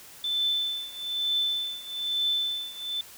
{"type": "tone with tremolo", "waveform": "sine", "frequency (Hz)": 3524, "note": "A7", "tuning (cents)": 2, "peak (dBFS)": -22, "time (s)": [0.24, 3.01], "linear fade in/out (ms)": 2, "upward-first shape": "triangle", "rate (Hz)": 1.1, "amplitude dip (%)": 90, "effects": ["white hiss -48 dBFS RMS until 3.17 s"]}